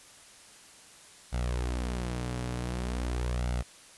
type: tone with flanger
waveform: sawtooth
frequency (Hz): 61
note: B1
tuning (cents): -21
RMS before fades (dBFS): -32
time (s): 1.32-3.63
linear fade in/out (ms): 20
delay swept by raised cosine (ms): 1.4 to 7.1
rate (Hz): 0.46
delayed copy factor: +0.55
effects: white hiss -53 dBFS RMS until 3.97 s + resampled to 24000 Hz